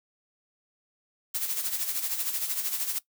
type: noise with tremolo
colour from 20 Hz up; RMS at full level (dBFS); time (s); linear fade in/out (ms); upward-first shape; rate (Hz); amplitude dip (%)
blue; -28; 1.34-2.99; 10; sine; 13; 60
effects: noise-tail reverb RT60 0.1 s tail -19 dB re dry